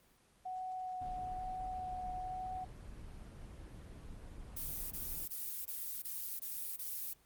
sine tone with vibrato, 740 Hz, F#5, in tune, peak -39 dBFS, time 0.45-2.65 s, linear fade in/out 10 ms, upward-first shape sine, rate 1.1 Hz, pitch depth 10 cents each way
brown noise, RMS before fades -49 dBFS, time 1.01-5.26 s, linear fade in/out 5 ms
violet noise bursts, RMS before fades -41 dBFS, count 7, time 4.56-7.136 s, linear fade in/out 10 ms, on 350 ms, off 21 ms
effects pink hiss -68 dBFS RMS until 7.25 s + Opus 24 kbps

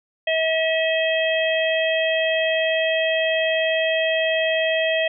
harmonic tone, 643 Hz, E5, 43 cents flat, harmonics 1 / 3 / 4 / 5, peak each -20 / -25 / -26 / -27 dBFS, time 0.27-5.08 s, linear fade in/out 5 ms, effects none

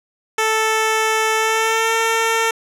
10% pulse tone with pitch glide, 440 to 452.4 Hz, A4 to A4, 0 to +48 cents, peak -7 dBFS, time 0.38-2.51 s, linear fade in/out 5 ms, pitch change +48 cents, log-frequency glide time 1.36-1.94 s, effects low-pass 11000 Hz 12 dB/octave

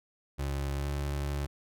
30% pulse tone with pitch glide, 69.7 to 71.16 Hz, C#2 to C#2, +10 to +46 cents, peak -28 dBFS, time 0.38-1.47 s, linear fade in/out 20 ms, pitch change +36 cents, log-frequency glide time 0.77-0.88 s, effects none

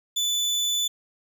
30% pulse tone, 3490 Hz, A7, 15 cents flat, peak -20 dBFS, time 0.16-0.88 s, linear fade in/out 10 ms, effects none

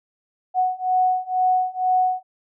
sine beating tone pair, 738 / 740.1 Hz, F#5 / F#5, -5 / 0 cents, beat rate 2.1 Hz, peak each -21 / -20 dBFS, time 0.54-2.23 s, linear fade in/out 50 ms, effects none

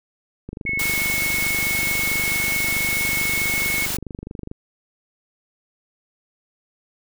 click train, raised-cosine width 3 ms, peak -19 dBFS, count 100, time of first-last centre 0.49-4.514 s, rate 24.6 Hz
sine tone, 2194 Hz, C#7, 18 cents flat, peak -21 dBFS, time 0.66-3.86 s, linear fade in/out 5 ms
white noise, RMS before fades -26 dBFS, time 0.79-3.97 s, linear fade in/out 5 ms
effects none

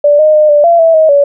sine tone with pitch steps, 584 / 616 / 609 / 588 / 681 / 656 / 632 / 569 Hz, D5 / D#5 / D#5 / D5 / F5 / E5 / D#5 / C#5, -10 / -17 / -37 / +2 / -44 / -9 / +27 / +45 cents, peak -3 dBFS, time 0.04-1.24 s, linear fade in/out 5 ms, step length 150 ms, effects none

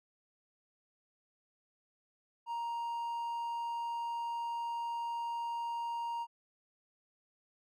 triangle tone, 936 Hz, A#5, 7 cents sharp, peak -33 dBFS, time 2.46-6.27 s, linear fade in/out 50 ms, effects none

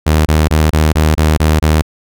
sawtooth tone bursts, 77.6 Hz, D#2, 4 cents flat, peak -4 dBFS, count 8, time 0.06-1.821 s, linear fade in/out 10 ms, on 200 ms, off 23 ms, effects none

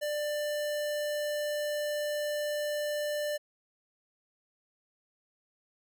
square tone, 593 Hz, D5, 17 cents sharp, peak -31 dBFS, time 0.01-3.38 s, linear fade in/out 20 ms, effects none

